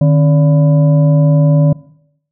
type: tone with frequency modulation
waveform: sine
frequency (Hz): 151.9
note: D#3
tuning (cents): -41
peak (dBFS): -6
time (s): 0.01-1.73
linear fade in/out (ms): 5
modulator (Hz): 423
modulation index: 0.55
effects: noise-tail reverb RT60 0.7 s tail -20 dB re dry